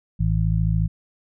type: harmonic tone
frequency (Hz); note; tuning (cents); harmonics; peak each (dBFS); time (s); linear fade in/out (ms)
54; A1; -32; 1 / 2 / 3; -22 / -22 / -22; 0.19-0.88; 20
effects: none